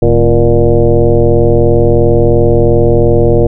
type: tone with frequency modulation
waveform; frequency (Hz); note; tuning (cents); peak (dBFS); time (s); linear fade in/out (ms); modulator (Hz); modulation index
sine; 224.6; A3; +36; -4; 0.02-3.47; 5; 123; 2.8
effects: none